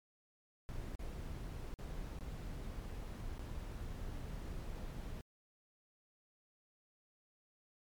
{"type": "noise with dropouts", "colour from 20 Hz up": "brown", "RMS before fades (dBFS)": -44, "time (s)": [0.69, 5.21], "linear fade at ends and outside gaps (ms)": 0, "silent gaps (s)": [[0.951, 0.993], [1.74, 1.788], [2.189, 2.208], [3.381, 3.394]], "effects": ["MP3 96 kbps"]}